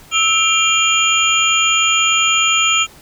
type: tone cluster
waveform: sine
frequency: 1307 / 2383 / 2790 / 3194 / 6920 Hz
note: E6 / D7 / F7 / G7 / A8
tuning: -15 / +25 / -2 / +32 / -30 cents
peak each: -18 dBFS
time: 0.11-2.87 s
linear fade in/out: 50 ms
effects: pink hiss -43 dBFS RMS until 3.01 s